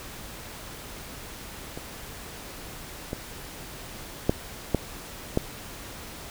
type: clicks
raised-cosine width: 2 ms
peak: -22 / -17 / -6 / -7 / -8 dBFS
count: 5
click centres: 1.775 / 3.131 / 4.295 / 4.747 / 5.374 s
effects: pink hiss -41 dBFS RMS until 6.3 s